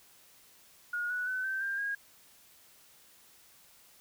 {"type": "tone with pitch steps", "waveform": "sine", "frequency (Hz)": [1438, 1475, 1513, 1551.9, 1591.9, 1632.9], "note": ["F#6", "F#6", "F#6", "G6", "G6", "G#6"], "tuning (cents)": [-50, -6, 38, -18, 26, -30], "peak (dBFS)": -31, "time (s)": [0.93, 1.95], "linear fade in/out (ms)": 5, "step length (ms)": 170, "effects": ["white hiss -60 dBFS RMS until 4 s"]}